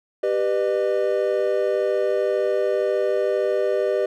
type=chord; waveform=triangle; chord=G augmented; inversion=none; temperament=equal with one note detuned; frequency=392 / 493.9 / 607 Hz; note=G4 / B4 / D#5; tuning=0 / 0 / -43 cents; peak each=-21 / -22 / -21 dBFS; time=0.23-4.06 s; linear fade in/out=5 ms; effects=none